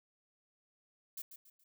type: noise with echo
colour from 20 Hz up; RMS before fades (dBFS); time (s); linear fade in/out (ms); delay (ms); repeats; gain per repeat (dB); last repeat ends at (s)
violet; -43; 1.17-1.22; 5; 140; 3; -9; 1.64
effects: none